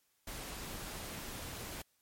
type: noise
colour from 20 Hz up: pink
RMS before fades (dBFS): -44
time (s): 0.27-1.82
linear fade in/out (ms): 5
effects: white hiss -75 dBFS RMS until 2.01 s + MP3 64 kbps